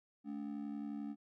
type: ring-modulated tone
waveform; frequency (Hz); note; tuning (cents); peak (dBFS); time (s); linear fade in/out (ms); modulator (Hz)
triangle; 251.3; B3; +30; -35; 0.24-1.16; 50; 35.7
effects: none